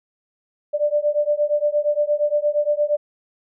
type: beating tone pair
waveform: sine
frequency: 587.3 / 595.9 Hz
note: D5 / D5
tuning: 0 / +25 cents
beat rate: 8.6 Hz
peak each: -20 dBFS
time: 0.73-2.97 s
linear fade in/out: 20 ms
effects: none